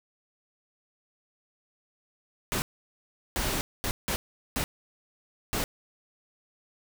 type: noise bursts at uneven times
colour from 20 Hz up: pink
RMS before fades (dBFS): -29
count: 6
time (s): 2.52-2.62 / 3.36-3.61 / 3.84-3.91 / 4.08-4.16 / 4.56-4.64 / 5.53-5.64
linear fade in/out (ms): 0
effects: none